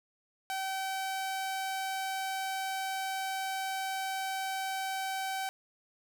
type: tone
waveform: sawtooth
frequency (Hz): 768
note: G5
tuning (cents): -36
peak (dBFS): -29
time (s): 0.5-5.49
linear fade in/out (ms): 0
effects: none

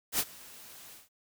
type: noise with ADSR envelope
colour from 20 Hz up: white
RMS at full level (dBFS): -27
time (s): 0.12-1.09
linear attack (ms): 71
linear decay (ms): 50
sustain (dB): -23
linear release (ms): 160
effects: none

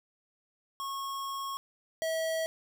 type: tone pair in turn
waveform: square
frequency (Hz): 1094 / 646.7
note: C#6 / E5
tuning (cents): -23 / -33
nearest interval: major sixth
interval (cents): 910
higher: first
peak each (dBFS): -35 / -30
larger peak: second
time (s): 0.8-1.57 / 2.02-2.46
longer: first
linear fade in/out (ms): 0
effects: none

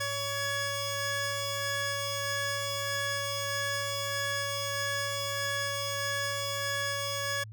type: tone pair together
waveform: 15% pulse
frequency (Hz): 562 / 1687.6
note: C#5 / G#6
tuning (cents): +24 / +27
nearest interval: octave + perfect fifth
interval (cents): 1903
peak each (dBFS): -27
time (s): 0-7.44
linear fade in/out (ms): 10
effects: added 108 Hz sine -42 dBFS peak until 7.52 s

